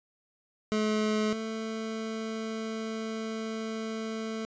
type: tone pair in turn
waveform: 25% pulse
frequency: 214.7 / 221.6 Hz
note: A3 / A3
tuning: -42 / +13 cents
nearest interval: minor second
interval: 55 cents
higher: second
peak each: -22 / -29 dBFS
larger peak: first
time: 0.72-1.33 / 1.33-4.45 s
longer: second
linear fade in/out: 0 ms
effects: resampled to 16000 Hz